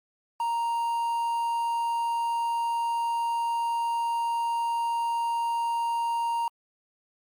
triangle tone with quantisation, 932.3 Hz, A#5, in tune, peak -23 dBFS, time 0.4-6.48 s, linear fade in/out 2 ms, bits 8, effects Opus 48 kbps

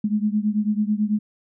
sine beating tone pair, 207.7 / 216.8 Hz, G#3 / A3, 0 / -25 cents, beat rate 9.1 Hz, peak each -21 / -23 dBFS, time 0.04-1.19 s, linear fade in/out 5 ms, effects none

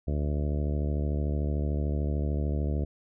harmonic tone, 73.42 Hz, D2, in tune, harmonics 1 / 2 / 3 / 4 / 5 / 6 / 7 / 8 / 9, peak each -27 / -33 / -37 / -39 / -41 / -43 / -44 / -45 / -46 dBFS, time 0.07-2.85 s, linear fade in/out 10 ms, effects none

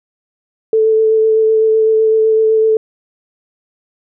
sine tone with vibrato, 440 Hz, A4, in tune, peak -8 dBFS, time 0.73-2.77 s, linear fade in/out 2 ms, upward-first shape sine, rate 7.9 Hz, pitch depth 13 cents each way, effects none

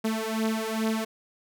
sawtooth beating tone pair, 219.8 / 222.2 Hz, A3 / A3, -2 / +17 cents, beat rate 2.4 Hz, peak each -25 dBFS, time 0.04-1.05 s, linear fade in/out 10 ms, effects none

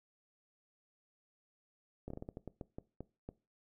slowing click train, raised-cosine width 2 ms, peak -30 dBFS, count 12, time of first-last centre 2.08-3.29 s, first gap 24 ms, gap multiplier 1.28, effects noise-tail reverb RT60 0.3 s tail -20 dB re dry

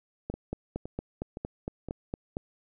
two click trains, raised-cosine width 2 ms, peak -19 / -24 dBFS, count 10 / 4, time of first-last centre 0.3-2.369 / 0.34-1.886 s, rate 4.35 / 1.94 Hz, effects none

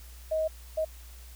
sine tone bursts at uneven times, 631 Hz, D#5, 24 cents sharp, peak -25 dBFS, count 2, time 0.31-0.48 / 0.77-0.85 s, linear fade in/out 10 ms, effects added 60 Hz sine -45 dBFS peak until 1.35 s + white hiss -54 dBFS RMS until 1.35 s

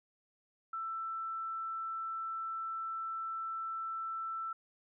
sine tone, 1330 Hz, E6, 15 cents sharp, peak -36 dBFS, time 0.73-4.53 s, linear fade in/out 5 ms, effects none

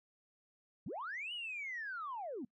sine linear two-way sweep, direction up then down, 113.2 to 2978 to 209.3 Hz, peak -39 dBFS, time 0.86-2.45 s, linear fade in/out 5 ms, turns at 1.33 s, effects noise-tail reverb RT60 0.1 s tail -25 dB re dry + tanh soft clip ceiling -35 dBFS

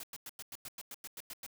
white noise bursts, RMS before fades -45 dBFS, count 12, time 0-1.464 s, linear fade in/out 2 ms, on 34 ms, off 96 ms, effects none

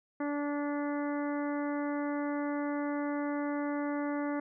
harmonic tone, 290 Hz, D4, 22 cents flat, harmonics 1 / 2 / 3 / 4 / 5 / 6 / 7, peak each -32 / -38 / -42 / -44 / -46 / -48 / -49 dBFS, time 0.2-4.4 s, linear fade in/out 5 ms, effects none

